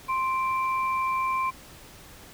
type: tone pair together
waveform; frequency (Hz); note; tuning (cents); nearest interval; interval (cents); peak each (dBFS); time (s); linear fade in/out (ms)
sine; 1046.5 / 2349; C6 / D7; 0 / 0; octave + major second; 1400; -24 / -33; 0.08-1.51; 20
effects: pink hiss -48 dBFS RMS until 2.33 s